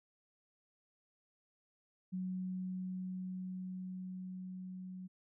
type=tone with level ramp; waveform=sine; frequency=184.9 Hz; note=F#3; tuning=1 cent flat; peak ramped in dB=-36 to -44 dBFS; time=2.12-5.08 s; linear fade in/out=20 ms; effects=none